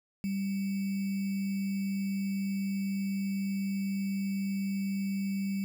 sine tone with sample-and-hold, 196 Hz, G3, in tune, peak -29 dBFS, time 0.24-5.64 s, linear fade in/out 0 ms, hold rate 2450 Hz, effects none

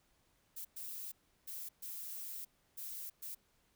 violet noise bursts at uneven times, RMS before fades -45 dBFS, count 6, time 0.56-0.65 / 0.76-1.12 / 1.47-1.69 / 1.82-2.45 / 2.77-3.1 / 3.22-3.35 s, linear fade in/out 10 ms, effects pink hiss -74 dBFS RMS until 3.75 s

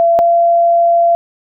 sine tone pair in turn, 677 / 683.3 Hz, E5 / F5, +46 / -38 cents, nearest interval unison, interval 16 cents, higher second, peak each -7 dBFS, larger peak neither, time 0-0.19 / 0.19-1.15 s, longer second, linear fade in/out 0 ms, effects none

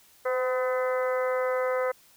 harmonic tone with a mistuned harmonic, 253.2 Hz, B3, 43 cents sharp, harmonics 2 / 3 / 4 / 5 / 6 / 7 / 8, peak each -25 / -39 / -36 / -34 / -39 / -43 / -39 dBFS, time 0.25-1.92 s, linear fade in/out 10 ms, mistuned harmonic 2, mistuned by +20 cents, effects white hiss -58 dBFS RMS until 2.16 s

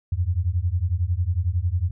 sine beating tone pair, 83.1 / 94.1 Hz, E2 / F#2, +15 / +30 cents, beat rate 11 Hz, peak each -23 dBFS, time 0.12-1.91 s, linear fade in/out 5 ms, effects none

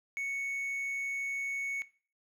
triangle tone, 2217 Hz, C#7, in tune, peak -31 dBFS, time 0.17-1.82 s, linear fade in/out 0 ms, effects noise-tail reverb RT60 0.4 s tail -18 dB re dry

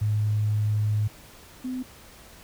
sine tone pair in turn, 106 / 255.2 Hz, G#2 / C4, +36 / -43 cents, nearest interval octave + minor third, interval 1521 cents, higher second, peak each -21 / -28 dBFS, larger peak first, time 0.01-1.08 / 1.64-1.83 s, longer first, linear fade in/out 10 ms, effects pink hiss -49 dBFS RMS until 2.43 s

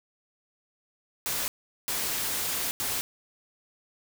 white noise bursts at uneven times, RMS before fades -30 dBFS, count 3, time 1.26-1.48 / 1.88-2.71 / 2.8-3.01 s, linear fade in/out 0 ms, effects none

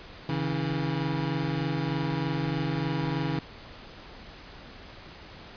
25% pulse tone pair together, 138.59 / 161.86 Hz, C#3 / E3, 0 / -31 cents, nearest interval minor third, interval 269 cents, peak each -26 / -26 dBFS, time 0.29-3.39 s, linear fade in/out 2 ms, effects pink hiss -46 dBFS RMS until 5.56 s + resampled to 11025 Hz

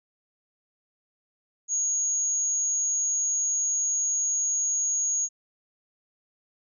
sine tone, 6650 Hz, G#8, 1 cent sharp, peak -23 dBFS, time 1.68-5.29 s, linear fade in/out 50 ms, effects none

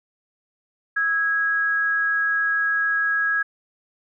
sine tone pair together, 1307 / 1651.1 Hz, E6 / G#6, -15 / -11 cents, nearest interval major third, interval 404 cents, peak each -28 / -19 dBFS, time 0.96-3.43 s, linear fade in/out 10 ms, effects none

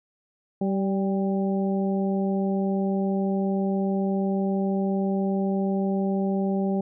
harmonic tone with a mistuned harmonic, 193.8 Hz, G3, 20 cents flat, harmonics 1 / 2 / 3 / 4, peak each -23 / -29 / -33 / -35 dBFS, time 0.61-6.81 s, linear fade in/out 5 ms, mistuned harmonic 4, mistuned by +32 cents, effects none

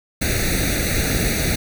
pink noise with comb filter, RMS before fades -20 dBFS, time 0.21-1.56 s, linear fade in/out 10 ms, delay 0.48 ms, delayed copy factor +1, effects none

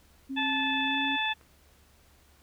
sine tone with pitch glide, 268.9 to 274.6 Hz, C4 to C#4, +47 to -16 cents, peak -32 dBFS, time 0.29-1.17 s, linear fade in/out 20 ms, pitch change +37 cents, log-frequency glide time 0.85-0.97 s
harmonic tone, 871 Hz, A5, 18 cents flat, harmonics 1 / 2 / 3 / 4, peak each -32 / -32 / -32 / -32 dBFS, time 0.36-1.34 s, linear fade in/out 20 ms
clicks, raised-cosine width 0.5 ms, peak -47 / -37 / -41 dBFS, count 3, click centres 0.47 / 0.61 / 1.412 s
effects added 71 Hz sine -62 dBFS peak until 2.42 s + pink hiss -62 dBFS RMS until 2.42 s

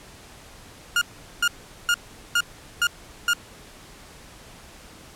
30% pulse tone bursts, 1418 Hz, F6, 26 cents sharp, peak -15 dBFS, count 6, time 0.96-3.334 s, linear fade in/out 2 ms, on 54 ms, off 410 ms, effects pink hiss -46 dBFS RMS until 5.15 s + low-pass 11000 Hz 12 dB/octave

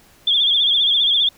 sine tone with vibrato, 3401 Hz, G#7, 40 cents sharp, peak -13 dBFS, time 0.27-1.29 s, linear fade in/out 5 ms, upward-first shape sine, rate 15 Hz, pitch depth 87 cents each way, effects pink hiss -51 dBFS RMS until 1.37 s

